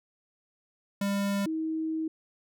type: tone pair in turn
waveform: square / sine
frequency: 199.8 / 318.5 Hz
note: G3 / D#4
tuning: +33 / +41 cents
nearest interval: minor sixth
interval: 808 cents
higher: second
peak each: -27 / -28 dBFS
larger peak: first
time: 1.01-1.46 / 1.46-2.08 s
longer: second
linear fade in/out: 5 ms
effects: none